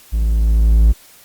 triangle tone with level ramp, 55 Hz, A1, in tune, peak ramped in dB -12 to -4 dBFS, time 0.12-0.93 s, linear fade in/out 20 ms, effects white hiss -45 dBFS RMS until 1.24 s + Opus 48 kbps

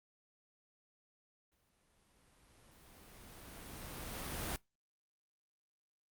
pink noise with exponential growth, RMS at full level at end -38 dBFS, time 1.52-4.56 s, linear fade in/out 1 ms, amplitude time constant 660 ms, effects noise-tail reverb RT60 0.2 s tail -24 dB re dry + Opus 32 kbps

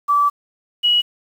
sine tone pair in turn, 1157 / 2915 Hz, D6 / F#7, -26 / -26 cents, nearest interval octave + major third, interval 1600 cents, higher second, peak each -12 dBFS, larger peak neither, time 0.08-0.3 / 0.83-1.02 s, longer first, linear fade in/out 20 ms, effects 7-bit

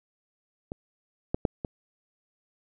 clicks, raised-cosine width 2 ms, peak -21 / -12 / -9 / -18 dBFS, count 4, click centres 0.719 / 1.345 / 1.452 / 1.648 s, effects none

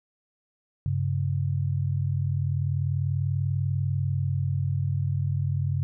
sine tone pair together, 97.3 / 137.6 Hz, G2 / C#3, -12 / -12 cents, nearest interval tritone, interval 600 cents, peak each -26 dBFS, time 0.86-5.83 s, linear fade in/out 0 ms, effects none

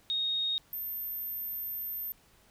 sine tone pair in turn, 3729 / 13327 Hz, A#7 / G#9, 0 / +5 cents, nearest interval octave + minor seventh, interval 2205 cents, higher second, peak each -28 / -34 dBFS, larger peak first, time 0.1-0.58 / 0.73-2.12 s, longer second, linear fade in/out 0 ms, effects pink hiss -63 dBFS RMS until 2.5 s

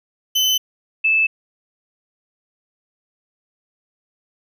35% pulse / sine tone pair in turn, 3035 / 2625 Hz, F#7 / E7, +43 / -8 cents, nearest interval minor third, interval 251 cents, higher first, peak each -13 dBFS, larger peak neither, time 0.35-0.58 / 1.04-1.27 s, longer neither, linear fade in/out 10 ms, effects none

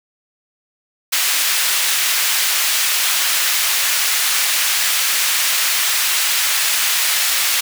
pink high-pass noise, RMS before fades -17 dBFS, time 1.12-7.61 s, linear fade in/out 10 ms, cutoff 1900 Hz, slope 12 dB/octave, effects none

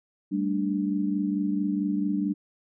sine chord, G suspended second, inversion none, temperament just, 196 / 220.5 / 294 Hz, G3 / A3 / D4, 0 / +4 / +2 cents, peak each -27 / -32 / -27 dBFS, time 0.31-2.34 s, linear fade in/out 20 ms, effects none

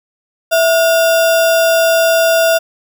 sine tone with sample-and-hold, 659.3 Hz, E5, in tune, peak -8 dBFS, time 0.51-2.59 s, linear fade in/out 20 ms, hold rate 2100 Hz, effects none

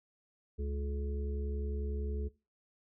harmonic tone, 71 Hz, C#2, 42 cents sharp, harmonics 1 / 3 / 5 / 6, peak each -34 / -45 / -49 / -43 dBFS, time 0.58-2.29 s, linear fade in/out 20 ms, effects noise-tail reverb RT60 0.3 s tail -20 dB re dry

